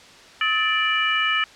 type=harmonic tone with a mistuned harmonic; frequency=587.3 Hz; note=D5; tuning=in tune; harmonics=2 / 3 / 4 / 5; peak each=-24 / -24 / -24 / -24 dBFS; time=0.41-1.44 s; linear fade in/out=2 ms; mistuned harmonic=2; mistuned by=+150 cents; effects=white hiss -46 dBFS RMS until 1.55 s + low-pass 5000 Hz 12 dB/octave